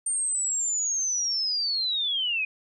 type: linear sweep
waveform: sine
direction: down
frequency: 8840 to 2459 Hz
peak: -24 dBFS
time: 0.06-2.45 s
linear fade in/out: 5 ms
effects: none